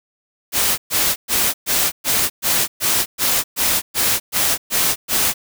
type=noise bursts; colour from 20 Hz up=white; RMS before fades=-17 dBFS; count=13; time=0.52-5.34 s; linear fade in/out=50 ms; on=260 ms; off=120 ms; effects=none